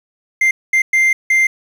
triangle tone bursts at uneven times, 2093 Hz, C7, in tune, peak -8 dBFS, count 4, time 0.41-0.51 / 0.73-0.82 / 0.93-1.13 / 1.3-1.47 s, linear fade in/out 5 ms, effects 7-bit

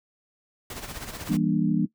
pink noise with tremolo, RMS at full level -35 dBFS, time 0.7-1.37 s, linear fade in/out 2 ms, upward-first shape sine, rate 16 Hz, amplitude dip 60%
sine chord, E half-diminished seventh, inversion none, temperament just, 164.81 / 197.78 / 237.3 / 296.7 Hz, E3 / G3 / Bb3 / D4, 0 / +16 / +31 / +18 cents, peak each -26 dBFS, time 1.29-1.86 s, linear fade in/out 10 ms
effects noise-tail reverb RT60 0.1 s tail -17 dB re dry

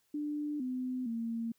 sine tone with pitch steps, 296.3 / 254.4 / 229.6 Hz, D4 / C4 / A#3, +15 / -48 / -26 cents, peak -33 dBFS, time 0.14-1.52 s, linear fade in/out 5 ms, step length 460 ms, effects white hiss -74 dBFS RMS until 1.58 s

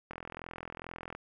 click train, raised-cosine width 0.5 ms, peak -26 dBFS, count 45, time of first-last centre 0.11-1.15 s, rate 42.3 Hz, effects none

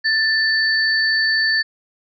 sine tone pair together, 1768 / 4520 Hz, A6 / C#8, +8 / +33 cents, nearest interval octave + major third, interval 1625 cents, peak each -16 / -20 dBFS, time 0.04-1.63 s, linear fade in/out 20 ms, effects none

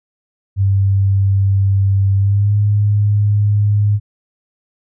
sine tone with pitch glide, 98 to 103.47 Hz, G2 to G#2, 0 to -6 cents, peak -10 dBFS, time 0.56-4 s, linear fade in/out 50 ms, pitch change +94 cents, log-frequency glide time 2.16-2.55 s, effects none

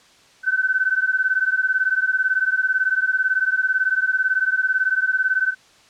sine beating tone pair, 1514 / 1532 Hz, F#6 / G6, +39 / -40 cents, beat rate 18 Hz, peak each -20 dBFS, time 0.43-5.55 s, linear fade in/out 50 ms, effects white hiss -52 dBFS RMS until 5.89 s + low-pass 6000 Hz 12 dB/octave

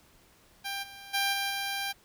10% pulse tone with level steps, 793 Hz, G5, 20 cents sharp, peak -25 / -37 / -18 / -21 / -23 dBFS, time 0.64-1.93 s, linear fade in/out 20 ms, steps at 0.82 / 1.13 / 1.32 / 1.49 s, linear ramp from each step 20 ms, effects pink hiss -61 dBFS RMS until 2.04 s

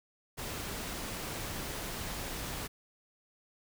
pink noise, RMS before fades -39 dBFS, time 0.37-2.68 s, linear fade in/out 20 ms, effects none

